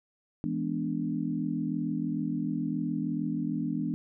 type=chord; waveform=sine; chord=E dominant seventh; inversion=none; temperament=equal; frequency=164.81 / 207.7 / 246.9 / 293.7 Hz; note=E3 / G#3 / B3 / D4; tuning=0 / 0 / 0 / 0 cents; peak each=-34 / -35 / -33 / -33 dBFS; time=0.44-3.94 s; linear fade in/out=0 ms; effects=none